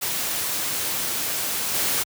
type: noise with level steps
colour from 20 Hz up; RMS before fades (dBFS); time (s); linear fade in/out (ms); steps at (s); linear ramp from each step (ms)
white; -26 / -23; 0.01-2.04; 20; 1.73; 20
effects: high-pass 80 Hz 12 dB/octave